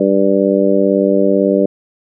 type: harmonic tone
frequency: 98 Hz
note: G2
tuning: in tune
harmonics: 2 / 3 / 4 / 5 / 6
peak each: -16 / -16 / -16 / -16 / -16 dBFS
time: 0-1.66 s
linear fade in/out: 5 ms
effects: none